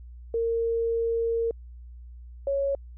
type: tone pair in turn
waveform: sine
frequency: 460 / 554.5 Hz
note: A#4 / C#5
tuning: -23 / 0 cents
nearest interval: minor third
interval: 323 cents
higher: second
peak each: -23 dBFS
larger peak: neither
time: 0.34-1.51 / 2.47-2.75 s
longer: first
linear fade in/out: 2 ms
effects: added 60 Hz sine -41 dBFS peak until 2.97 s